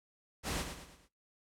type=noise with echo; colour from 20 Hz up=pink; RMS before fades=-36 dBFS; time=0.43-0.65 s; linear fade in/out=50 ms; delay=110 ms; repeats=4; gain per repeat=-7 dB; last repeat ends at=1.09 s; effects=noise-tail reverb RT60 0.3 s tail -25 dB re dry + low-pass 11000 Hz 12 dB/octave